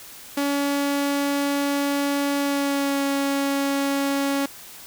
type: tone with pitch glide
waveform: sawtooth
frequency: 282.8 to 278.1 Hz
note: C#4 to C#4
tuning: +35 to +6 cents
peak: -17 dBFS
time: 0.37-4.46 s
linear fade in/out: 5 ms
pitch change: -29 cents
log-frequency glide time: 2.38-3.03 s
effects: white hiss -42 dBFS RMS until 4.86 s